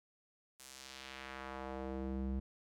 square tone with band-pass filter sweep, 66.1 Hz, C2, 18 cents sharp, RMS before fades -43 dBFS, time 0.59-2.4 s, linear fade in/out 10 ms, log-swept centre 9600 to 140 Hz, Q 1, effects none

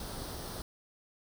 pink noise with comb filter, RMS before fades -41 dBFS, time 0-0.62 s, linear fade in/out 2 ms, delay 0.21 ms, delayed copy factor +0.6, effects none

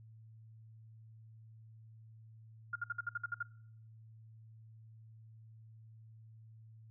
sine tone bursts, 1410 Hz, F6, 16 cents sharp, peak -34 dBFS, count 9, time 2.73-3.428 s, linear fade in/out 5 ms, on 26 ms, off 58 ms, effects noise-tail reverb RT60 0.7 s tail -24 dB re dry + added 111 Hz sine -54 dBFS peak until 6.9 s

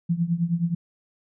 sine tone with tremolo, 170 Hz, F3, 46 cents flat, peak -17 dBFS, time 0.09-0.75 s, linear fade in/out 10 ms, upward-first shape triangle, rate 9.5 Hz, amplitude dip 90%, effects none

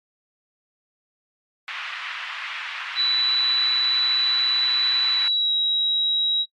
white band-pass noise, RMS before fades -32 dBFS, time 1.68-5.28 s, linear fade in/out 0 ms, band 1100 to 2900 Hz, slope 24 dB/octave
sine tone with pitch glide, 3964 to 3847 Hz, B7 to B7, +6 to -46 cents, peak -18 dBFS, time 2.95-6.46 s, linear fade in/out 50 ms, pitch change -52 cents, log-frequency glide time 5.13-5.53 s
effects noise-tail reverb RT60 0.1 s tail -25 dB re dry + MP3 64 kbps

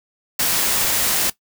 white noise, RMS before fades -19 dBFS, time 0.39-1.3 s, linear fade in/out 5 ms, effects noise-tail reverb RT60 0.1 s tail -17 dB re dry

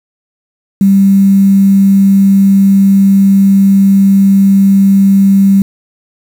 sine tone with quantisation, 196 Hz, G3, in tune, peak -3 dBFS, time 0.81-5.62 s, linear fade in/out 2 ms, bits 5, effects none

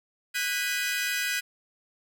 sawtooth chord, G# minor seventh, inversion third, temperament equal with one note detuned, 1480 / 1625.2 / 1975.5 / 2489 Hz, F#6 / G#6 / B6 / D#7, 0 / -38 / 0 / 0 cents, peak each -29 dBFS, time 0.34-1.41 s, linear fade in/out 20 ms, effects none

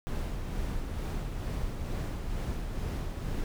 brown noise with tremolo, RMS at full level -32 dBFS, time 0.07-3.44 s, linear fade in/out 0 ms, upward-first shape sine, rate 2.2 Hz, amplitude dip 35%, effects none

